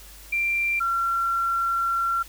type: tone pair in turn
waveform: sine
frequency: 2365 / 1365.3 Hz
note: D7 / F6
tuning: +12 / -40 cents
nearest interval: minor seventh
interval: 952 cents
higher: first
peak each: -21 dBFS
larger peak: neither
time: 0.32-0.8 / 0.8-2.23 s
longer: second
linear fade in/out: 10 ms
effects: added 50 Hz sine -46 dBFS peak until 2.28 s + white hiss -47 dBFS RMS until 2.28 s